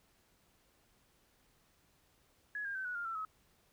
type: tone with pitch steps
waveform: sine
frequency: 1684 / 1608.9 / 1537.1 / 1468.5 / 1403 / 1340.5 / 1280.7 Hz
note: G#6 / G6 / G6 / F#6 / F6 / E6 / D#6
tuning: +24 / +45 / -34 / -13 / +8 / +29 / +50 cents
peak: -37 dBFS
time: 2.55-3.25 s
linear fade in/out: 2 ms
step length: 100 ms
effects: pink hiss -71 dBFS RMS until 3.72 s